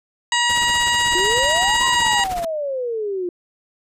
harmonic tone, 956 Hz, A#5, 43 cents sharp, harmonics 1 / 2 / 3 / 4 / 5 / 7 / 8 / 9, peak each -21 / -20 / -22 / -26 / -31 / -30 / -27 / -38 dBFS, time 0.32-2.24 s, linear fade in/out 2 ms
pink noise with tremolo, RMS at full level -29 dBFS, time 0.49-2.45 s, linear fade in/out 5 ms, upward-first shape triangle, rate 16 Hz, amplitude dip 85%
sine exponential two-way sweep, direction up then down, 346.8 to 1057 to 346.8 Hz, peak -21 dBFS, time 1.15-3.29 s, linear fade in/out 2 ms, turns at 1.85 s
effects resampled to 32000 Hz

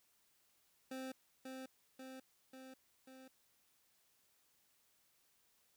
25% pulse tone with echo, 261.6 Hz, C4, in tune, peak -40 dBFS, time 0.91-1.12 s, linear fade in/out 5 ms, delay 540 ms, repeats 4, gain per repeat -3 dB, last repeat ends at 3.28 s, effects white hiss -75 dBFS RMS until 5.76 s

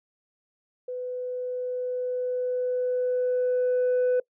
sine tone with level ramp, 500 Hz, B4, 21 cents sharp, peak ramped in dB -30 to -17 dBFS, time 0.88-4.2 s, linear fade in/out 5 ms, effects noise-tail reverb RT60 0.1 s tail -24 dB re dry + tanh soft clip ceiling -19 dBFS

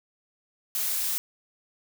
blue noise, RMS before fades -28 dBFS, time 0.75-1.18 s, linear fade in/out 0 ms, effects none

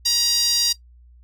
sawtooth tone with high-pass filter, 949 Hz, A#5, 31 cents sharp, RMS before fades -20 dBFS, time 0.05-0.73 s, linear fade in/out 10 ms, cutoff 4800 Hz, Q 4.7, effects noise-tail reverb RT60 0.1 s tail -17 dB re dry + added 60 Hz sine -46 dBFS peak until 1.23 s

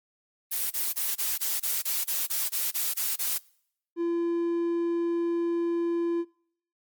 blue noise bursts, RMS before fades -28 dBFS, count 13, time 0.51-3.386 s, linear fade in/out 20 ms, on 200 ms, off 23 ms
triangle tone, 340.1 Hz, F4, 46 cents flat, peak -23 dBFS, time 3.96-6.25 s, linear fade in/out 50 ms
effects noise-tail reverb RT60 0.7 s tail -25 dB re dry + Opus 24 kbps

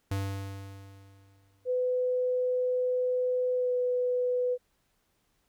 square tone with exponential decay, 98 Hz, G2, in tune, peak -28 dBFS, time 0.11-1.68 s, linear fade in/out 5 ms, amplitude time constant 340 ms
sine tone with pitch glide, 502 to 496.8 Hz, B4 to B4, +28 to +10 cents, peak -25 dBFS, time 1.65-4.58 s, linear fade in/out 50 ms, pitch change -18 cents, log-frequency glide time 3.55-3.72 s
effects pink hiss -73 dBFS RMS until 5.48 s

